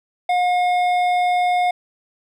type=tone with hard clipping; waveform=sine; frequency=718 Hz; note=F5; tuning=48 cents sharp; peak=-17 dBFS; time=0.29-1.71 s; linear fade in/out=5 ms; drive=9 dB; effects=none